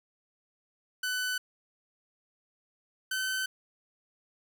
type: tone pair in turn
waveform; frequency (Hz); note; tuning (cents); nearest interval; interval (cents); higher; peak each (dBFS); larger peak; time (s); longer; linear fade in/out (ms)
sawtooth; 1500 / 1527.1; F#6 / G6; +23 / -46; unison; 31; second; -26; neither; 1.03-1.38 / 3.11-3.46; neither; 5
effects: none